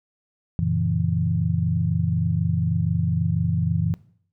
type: chord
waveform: sine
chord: F# dominant seventh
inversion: none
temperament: equal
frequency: 92.5 / 116.54 / 138.59 / 164.81 Hz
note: F#2 / A#2 / C#3 / E3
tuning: 0 / 0 / 0 / 0 cents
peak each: -25 / -27 / -28 / -23 dBFS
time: 0.59-3.94 s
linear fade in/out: 0 ms
effects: noise-tail reverb RT60 0.6 s tail -19 dB re dry